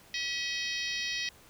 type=harmonic tone with a mistuned harmonic; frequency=634 Hz; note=D#5; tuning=32 cents sharp; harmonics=3 / 4 / 5 / 6 / 7 / 8 / 9; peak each=-37 / -38 / -39 / -40 / -40 / -41 / -42 dBFS; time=0.14-1.29 s; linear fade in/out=2 ms; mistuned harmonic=3; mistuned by=+38 cents; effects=pink hiss -57 dBFS RMS until 1.49 s